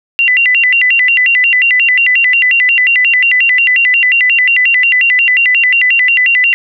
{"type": "tone with vibrato", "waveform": "sine", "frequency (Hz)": 2349, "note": "D7", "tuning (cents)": 0, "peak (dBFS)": -6, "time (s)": [0.19, 6.54], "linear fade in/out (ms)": 0, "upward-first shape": "square", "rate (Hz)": 5.6, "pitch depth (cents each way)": 280, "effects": []}